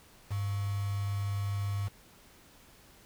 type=tone with quantisation; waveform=sine; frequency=100.4 Hz; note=G2; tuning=42 cents sharp; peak=-30 dBFS; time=0.3-1.89 s; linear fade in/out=20 ms; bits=7; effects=pink hiss -58 dBFS RMS until 3.05 s